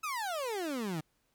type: exponential sweep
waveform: 30% pulse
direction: down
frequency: 1318.5 to 148.2 Hz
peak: -31 dBFS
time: 0.03-1.01 s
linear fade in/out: 10 ms
effects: pink hiss -75 dBFS RMS until 1.34 s